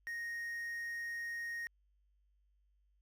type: tone with quantisation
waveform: triangle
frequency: 1864.7 Hz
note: A#6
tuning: in tune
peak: -37 dBFS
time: 0.07-1.67 s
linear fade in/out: 0 ms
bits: 10
effects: added 50 Hz sine -70 dBFS peak until 3.01 s